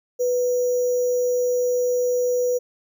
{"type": "tone with sample-and-hold", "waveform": "sine", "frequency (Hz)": 493.9, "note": "B4", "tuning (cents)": 0, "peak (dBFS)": -18, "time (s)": [0.19, 2.59], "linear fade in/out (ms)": 20, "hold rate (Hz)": 6300, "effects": []}